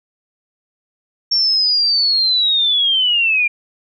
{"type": "linear sweep", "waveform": "sine", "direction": "down", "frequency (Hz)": [5490, 2376], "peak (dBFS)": -12, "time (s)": [1.31, 3.48], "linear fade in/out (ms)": 10, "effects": []}